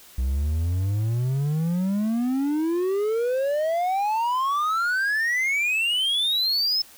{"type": "exponential sweep", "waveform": "triangle", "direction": "up", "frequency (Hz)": [61.74, 5274], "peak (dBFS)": -19, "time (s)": [0.18, 6.82], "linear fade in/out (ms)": 5, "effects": ["white hiss -49 dBFS RMS until 6.97 s"]}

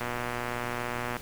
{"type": "click train", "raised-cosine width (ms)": 0.5, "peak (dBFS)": -17, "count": 141, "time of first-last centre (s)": [0.01, 1.167], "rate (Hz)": 121, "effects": ["pink hiss -44 dBFS RMS until 1.21 s"]}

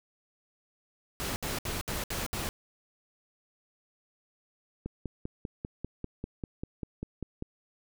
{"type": "noise bursts", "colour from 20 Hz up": "pink", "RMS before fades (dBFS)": -34, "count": 6, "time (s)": [1.2, 2.49], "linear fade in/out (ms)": 0, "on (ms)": 160, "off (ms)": 66}
{"type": "click train", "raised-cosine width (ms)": 3, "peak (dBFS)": -22, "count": 14, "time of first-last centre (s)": [4.86, 7.424], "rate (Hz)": 5.07}
{"effects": []}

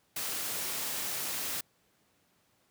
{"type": "noise", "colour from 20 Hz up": "white", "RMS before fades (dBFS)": -35, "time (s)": [0.16, 1.61], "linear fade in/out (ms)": 5, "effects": ["pink hiss -70 dBFS RMS until 2.7 s", "high-pass 100 Hz 12 dB/octave"]}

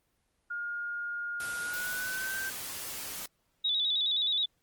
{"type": "tone with pitch glide", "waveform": "sine", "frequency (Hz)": [1421, 1558.6], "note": ["F6", "G6"], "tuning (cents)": [30, -10], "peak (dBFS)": -33, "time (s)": [0.5, 2.5], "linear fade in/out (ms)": 10, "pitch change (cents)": 160, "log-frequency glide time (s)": [1.59, 2.39]}
{"type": "noise", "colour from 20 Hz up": "white", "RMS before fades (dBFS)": -39, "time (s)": [1.4, 3.26], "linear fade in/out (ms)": 2}
{"type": "tone with vibrato", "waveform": "sine", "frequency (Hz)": 3638, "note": "A#7", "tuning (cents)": -43, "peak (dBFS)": -26, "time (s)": [3.64, 4.46], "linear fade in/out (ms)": 10, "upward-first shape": "square", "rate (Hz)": 9.5, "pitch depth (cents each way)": 75}
{"effects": ["pink hiss -75 dBFS RMS until 4.62 s", "Opus 24 kbps"]}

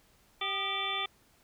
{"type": "harmonic tone with a mistuned harmonic", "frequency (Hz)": 388.8, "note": "G4", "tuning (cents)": -14, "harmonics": [1, 2, 3, 5, 6, 7, 8, 9], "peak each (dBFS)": [-44, -40, -37, -42, -37, -46, -41, -35], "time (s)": [0.41, 1.06], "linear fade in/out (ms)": 5, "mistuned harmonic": 3, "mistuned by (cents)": 74, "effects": ["pink hiss -65 dBFS RMS until 1.43 s"]}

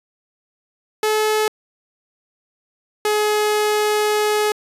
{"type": "tone pair in turn", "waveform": "sawtooth", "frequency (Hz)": [430, 422.4], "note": ["A4", "G#4"], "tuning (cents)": [-40, 29], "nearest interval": "unison", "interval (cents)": 31, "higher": "first", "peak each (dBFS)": -12, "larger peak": "neither", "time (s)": [[1.03, 1.48], [3.05, 4.52]], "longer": "second", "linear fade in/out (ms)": 2, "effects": ["resampled to 32000 Hz"]}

